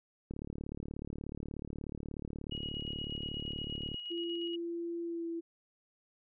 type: click train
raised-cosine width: 3 ms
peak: -28 dBFS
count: 134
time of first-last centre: 0.31-3.944 s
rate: 36.6 Hz
type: tone with tremolo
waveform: sine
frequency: 2898 Hz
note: F#7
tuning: 37 cents flat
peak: -38 dBFS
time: 2.51-4.56 s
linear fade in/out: 10 ms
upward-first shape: square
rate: 8.4 Hz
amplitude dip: 35%
type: tone with pitch glide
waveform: sine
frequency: 340 to 334 Hz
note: F4 to E4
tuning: -46 to +23 cents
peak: -35 dBFS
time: 4.1-5.41 s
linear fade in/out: 20 ms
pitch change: -31 cents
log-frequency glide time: 5.02-5.27 s
effects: none